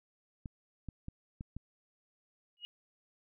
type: clicks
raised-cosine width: 5 ms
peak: -29 dBFS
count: 5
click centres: 0.458 / 0.887 / 1.084 / 1.409 / 1.566 s
type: tone with exponential growth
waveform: sine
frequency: 2885 Hz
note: F#7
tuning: 44 cents flat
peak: -37 dBFS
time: 2.57-2.65 s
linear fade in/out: 0 ms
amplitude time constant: 16 ms
effects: none